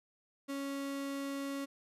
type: tone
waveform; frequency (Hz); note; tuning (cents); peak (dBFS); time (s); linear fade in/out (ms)
35% pulse; 277.2; C#4; 0; -35; 0.48-1.66; 20
effects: resampled to 32000 Hz